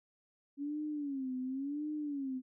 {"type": "tone with vibrato", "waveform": "sine", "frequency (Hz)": 278.2, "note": "C#4", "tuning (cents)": 6, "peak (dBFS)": -35, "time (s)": [0.57, 2.42], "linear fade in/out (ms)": 50, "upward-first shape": "sine", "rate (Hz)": 0.93, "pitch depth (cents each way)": 150, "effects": []}